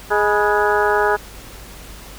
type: harmonic tone with a mistuned harmonic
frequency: 208.3 Hz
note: G#3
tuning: 5 cents sharp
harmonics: 2 / 3 / 4 / 5 / 6 / 7 / 8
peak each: -18 / -24 / -20 / -23 / -24 / -22 / -24 dBFS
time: 0.1-1.17 s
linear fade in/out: 20 ms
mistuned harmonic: 5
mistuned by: -100 cents
effects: added 50 Hz sine -39 dBFS peak until 2.18 s + pink hiss -39 dBFS RMS until 2.18 s